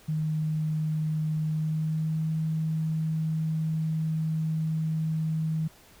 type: tone with pitch glide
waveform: sine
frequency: 155.56 to 158.46 Hz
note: D#3 to D#3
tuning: 0 to +32 cents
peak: -25 dBFS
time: 0.08-5.68 s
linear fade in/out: 10 ms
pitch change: +32 cents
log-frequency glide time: 1.46-2.28 s
effects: pink hiss -55 dBFS RMS until 6 s